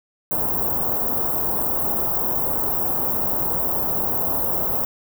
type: band-stop noise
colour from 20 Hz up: white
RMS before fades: -22 dBFS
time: 0.31-4.85 s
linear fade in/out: 2 ms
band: 1000 to 16000 Hz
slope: 24 dB/octave
effects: none